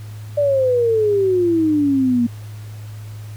sine exponential sweep, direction down, 591 to 233.1 Hz, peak -13 dBFS, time 0.37-2.27 s, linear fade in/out 10 ms, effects added 106 Hz sine -30 dBFS peak until 3.36 s + pink hiss -46 dBFS RMS until 3.36 s

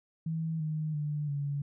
sine tone with pitch steps, 161.6 / 155.02 / 148.7 / 142.64 Hz, E3 / D#3 / D3 / C#3, -34 / -6 / +22 / +50 cents, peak -30 dBFS, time 0.26-1.62 s, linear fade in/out 5 ms, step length 340 ms, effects none

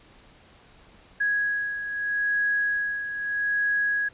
sine beating tone pair, 1661.2 / 1661.99 Hz, G#6 / G#6, 0 / +1 cents, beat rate 0.79 Hz, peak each -24 / -31 dBFS, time 1.2-4.09 s, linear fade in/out 10 ms, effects pink hiss -54 dBFS RMS until 4.13 s + resampled to 8000 Hz

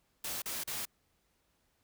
white noise bursts, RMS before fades -38 dBFS, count 3, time 0.24-0.854 s, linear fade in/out 5 ms, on 180 ms, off 37 ms, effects pink hiss -75 dBFS RMS until 1.83 s

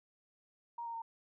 sine tone with pitch steps, 940 / 927.1 / 914.3 Hz, A#5 / A#5 / A#5, +14 / -10 / -34 cents, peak -39 dBFS, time 0.78-1.02 s, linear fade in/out 5 ms, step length 80 ms, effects none

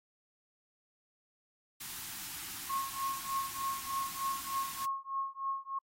white band-stop noise, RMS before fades -43 dBFS, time 1.8-4.86 s, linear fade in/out 10 ms, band 350 to 750 Hz, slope 48 dB/octave
sine tone with tremolo, 1086 Hz, C#6, 36 cents flat, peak -30 dBFS, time 2.69-5.79 s, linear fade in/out 10 ms, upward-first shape triangle, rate 3.3 Hz, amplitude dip 100%
effects AAC 48 kbps

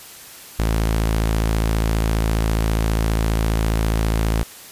sawtooth tone, 54.8 Hz, A1, 6 cents flat, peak -13 dBFS, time 0.59-4.43 s, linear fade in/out 0 ms, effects white hiss -40 dBFS RMS until 4.71 s + resampled to 32000 Hz

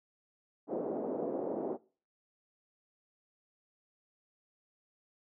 pink band-pass noise, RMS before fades -36 dBFS, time 0.67-1.78 s, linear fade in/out 50 ms, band 260 to 640 Hz, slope 24 dB/octave, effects noise-tail reverb RT60 0.4 s tail -22 dB re dry

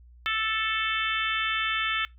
harmonic tone, 440 Hz, A4, in tune, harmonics 3 / 4 / 5 / 6 / 7 / 8, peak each -30 / -31 / -32 / -33 / -33 / -34 dBFS, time 0.26-2.05 s, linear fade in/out 0 ms, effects noise-tail reverb RT60 0.2 s tail -23 dB re dry + added 60 Hz sine -49 dBFS peak until 2.18 s

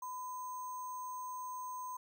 sine tone with sample-and-hold, 1006 Hz, B5, 32 cents sharp, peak -40 dBFS, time 0.02-1.97 s, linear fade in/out 5 ms, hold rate 7350 Hz, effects none

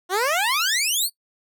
15% pulse exponential sweep, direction up, 348.4 to 4699 Hz, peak -13 dBFS, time 0.09-1.1 s, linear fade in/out 50 ms, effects noise-tail reverb RT60 0.1 s tail -21 dB re dry

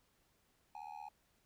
triangle tone with amplitude modulation, 830.6 Hz, G#5, in tune, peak -40 dBFS, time 0.75-1.09 s, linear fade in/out 2 ms, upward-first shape sine, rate 76.4 Hz, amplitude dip 100%, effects pink hiss -75 dBFS RMS until 1.45 s

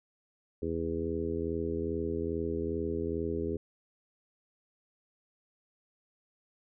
harmonic tone with a mistuned harmonic, 82.41 Hz, E2, in tune, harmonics 1 / 2 / 3 / 4 / 5 / 6, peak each -38 / -42 / -38 / -37 / -34 / -42 dBFS, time 0.62-3.57 s, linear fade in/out 5 ms, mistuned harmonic 1, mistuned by -25 cents, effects none

